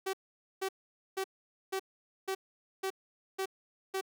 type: tone bursts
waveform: sawtooth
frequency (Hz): 383.2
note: G4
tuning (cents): -39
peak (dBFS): -28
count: 8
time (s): 0.06-4.012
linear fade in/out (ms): 10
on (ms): 74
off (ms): 480
effects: none